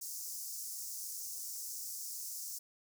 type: high-pass noise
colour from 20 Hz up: pink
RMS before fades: -43 dBFS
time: 0.01-2.59 s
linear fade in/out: 10 ms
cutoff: 5300 Hz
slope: 48 dB/octave
effects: none